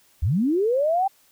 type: linear sweep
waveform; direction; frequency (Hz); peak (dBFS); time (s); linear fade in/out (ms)
sine; up; 62.5 to 796; -18; 0.22-1.08; 10
effects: white hiss -59 dBFS RMS until 1.31 s